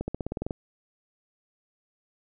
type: accelerating click train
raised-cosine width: 2 ms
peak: -17 dBFS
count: 10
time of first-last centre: 0.01-0.508 s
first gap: 70 ms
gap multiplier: 0.94
effects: none